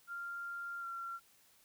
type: tone with pitch glide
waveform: sine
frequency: 1392 to 1368.9 Hz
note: F6 to F6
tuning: -6 to -35 cents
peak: -40 dBFS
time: 0.07-1.2 s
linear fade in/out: 50 ms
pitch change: -29 cents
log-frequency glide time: 0.8-0.85 s
effects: white hiss -67 dBFS RMS until 1.64 s